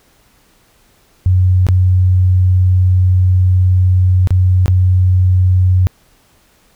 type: tone with dropouts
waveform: sine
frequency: 91.9 Hz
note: F#2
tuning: 11 cents flat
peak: -7 dBFS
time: 1.26-5.87 s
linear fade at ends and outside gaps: 0 ms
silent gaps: 1.667-1.687 / 4.273-4.306 / 4.659-4.68 s
effects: pink hiss -52 dBFS RMS until 6.75 s